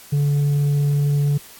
sine tone with tanh clipping, 143.9 Hz, D3, 35 cents flat, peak -16 dBFS, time 0.12-1.38 s, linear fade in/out 10 ms, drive 3 dB, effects white hiss -43 dBFS RMS until 1.59 s + AAC 64 kbps

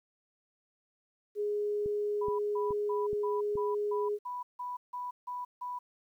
sine tone, 415.3 Hz, G#4, in tune, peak -29 dBFS, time 1.35-4.19 s, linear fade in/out 50 ms
click train, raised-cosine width 3 ms, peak -29 dBFS, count 5, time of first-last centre 1.86-3.555 s, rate 2.36 Hz
sine tone bursts, 987 Hz, B5, 1 cent flat, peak -35 dBFS, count 11, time 2.21-5.79 s, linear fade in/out 10 ms, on 180 ms, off 160 ms
effects 11-bit

